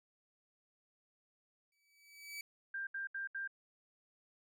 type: tone with exponential growth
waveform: sawtooth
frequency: 2292 Hz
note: D7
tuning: 43 cents flat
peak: -38 dBFS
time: 1.72-2.41 s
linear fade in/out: 2 ms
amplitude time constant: 150 ms
type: tone bursts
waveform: sine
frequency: 1588 Hz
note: G6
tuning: 22 cents sharp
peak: -38 dBFS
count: 4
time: 2.74-3.476 s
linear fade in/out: 5 ms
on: 130 ms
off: 72 ms
effects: none